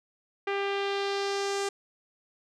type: tone with low-pass filter sweep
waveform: sawtooth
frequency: 397.6 Hz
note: G4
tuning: 25 cents sharp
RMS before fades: -30 dBFS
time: 0.47-1.69 s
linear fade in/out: 5 ms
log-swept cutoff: 2400 to 7700 Hz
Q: 1.8
effects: none